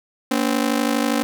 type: ring-modulated tone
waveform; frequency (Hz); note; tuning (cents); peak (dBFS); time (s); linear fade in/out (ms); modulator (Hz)
sawtooth; 260.2; C4; -9; -11; 0.31-1.23; 0; 26.2
effects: none